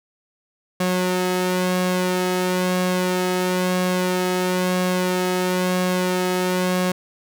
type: tone with flanger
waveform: sawtooth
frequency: 182.4 Hz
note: F#3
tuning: 24 cents flat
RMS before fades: -21 dBFS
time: 0.8-6.92 s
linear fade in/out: 5 ms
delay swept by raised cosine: 1.8 to 2.35 ms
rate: 1 Hz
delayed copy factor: +0.6
effects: none